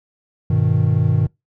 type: chord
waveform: triangle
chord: G augmented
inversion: none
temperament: equal with one note detuned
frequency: 100.17 / 123.47 / 155.56 Hz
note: G2 / B2 / D#3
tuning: +38 / 0 / 0 cents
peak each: -16 dBFS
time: 0.5-1.27 s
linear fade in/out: 5 ms
effects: noise-tail reverb RT60 0.2 s tail -25 dB re dry